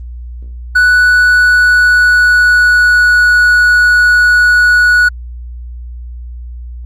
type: tone with pitch glide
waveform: triangle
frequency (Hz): 1480 to 1466.4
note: F#6 to F#6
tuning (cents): 0 to -16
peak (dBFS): -3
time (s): 0.75-5.09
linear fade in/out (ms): 10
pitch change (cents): -16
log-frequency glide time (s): 0.96-3.31
effects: added 60 Hz sine -23 dBFS peak until 6.85 s + Opus 32 kbps